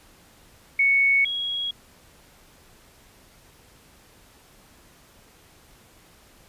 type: tone pair in turn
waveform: sine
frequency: 2217 / 3311 Hz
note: C#7 / G#7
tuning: 0 / -6 cents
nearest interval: perfect fifth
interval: 694 cents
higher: second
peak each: -16 / -25 dBFS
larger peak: first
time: 0.79-1.25 / 1.25-1.71 s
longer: neither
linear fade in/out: 5 ms
effects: pink hiss -54 dBFS RMS until 6.48 s + resampled to 32000 Hz